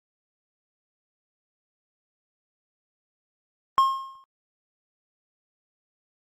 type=tone with exponential decay; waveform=triangle; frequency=1072 Hz; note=C6; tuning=42 cents sharp; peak=-11 dBFS; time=3.78-4.24 s; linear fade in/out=0 ms; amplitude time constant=100 ms; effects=Opus 24 kbps